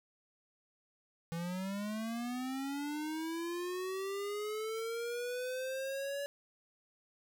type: linear sweep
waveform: square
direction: up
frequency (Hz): 164.5 to 570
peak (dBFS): -37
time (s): 1.32-6.26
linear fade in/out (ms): 0
effects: none